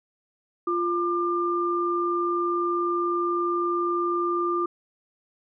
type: tone pair together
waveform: sine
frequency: 347.9 / 1196 Hz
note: F4 / D6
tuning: -7 / +31 cents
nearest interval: octave + major sixth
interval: 2138 cents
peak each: -25 dBFS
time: 0.67-4.66 s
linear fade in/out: 5 ms
effects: none

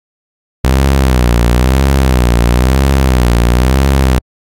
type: tone with vibrato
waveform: sawtooth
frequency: 63.2 Hz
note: B1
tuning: 41 cents sharp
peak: -3 dBFS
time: 0.64-4.19 s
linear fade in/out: 5 ms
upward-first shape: sine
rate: 1 Hz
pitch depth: 130 cents each way
effects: AAC 64 kbps

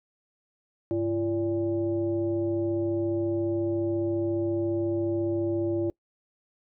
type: tone with frequency modulation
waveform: sine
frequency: 339.8 Hz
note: F4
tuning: 47 cents flat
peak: -24 dBFS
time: 0.91-5.9 s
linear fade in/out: 0 ms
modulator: 238 Hz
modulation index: 0.69
effects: noise-tail reverb RT60 0.1 s tail -24 dB re dry

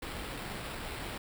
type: noise with sample-and-hold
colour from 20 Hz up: pink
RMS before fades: -40 dBFS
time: 0.02-1.18 s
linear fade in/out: 5 ms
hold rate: 6300 Hz
effects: none

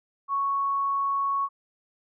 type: tone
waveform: sine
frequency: 1108.7 Hz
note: C#6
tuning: in tune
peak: -23 dBFS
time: 0.28-1.49 s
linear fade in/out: 50 ms
effects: none

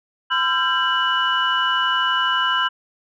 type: tone cluster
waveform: sine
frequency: 1017 / 1356 / 1588 / 2952 Hz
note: C6 / E6 / G6 / F#7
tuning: -50 / +49 / +22 / -5 cents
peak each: -22 dBFS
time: 0.3-2.69 s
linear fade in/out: 20 ms
effects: tanh soft clip ceiling -7 dBFS

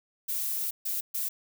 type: noise bursts at uneven times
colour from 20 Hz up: violet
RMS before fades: -31 dBFS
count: 3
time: 0.28-0.71 / 0.85-1.01 / 1.14-1.29 s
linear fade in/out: 10 ms
effects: none

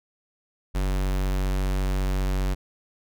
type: tone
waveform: square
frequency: 47.37 Hz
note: F#1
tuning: 41 cents sharp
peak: -23 dBFS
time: 0.74-2.55 s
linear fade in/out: 20 ms
effects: none

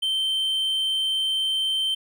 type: tone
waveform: triangle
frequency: 3112 Hz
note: G7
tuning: 13 cents flat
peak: -20 dBFS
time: 0.02-1.95 s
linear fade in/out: 10 ms
effects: none

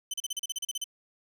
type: tone bursts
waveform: 20% pulse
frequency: 3049 Hz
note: G7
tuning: 49 cents flat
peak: -25 dBFS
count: 12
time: 0.11-0.842 s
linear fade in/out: 5 ms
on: 28 ms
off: 36 ms
effects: none

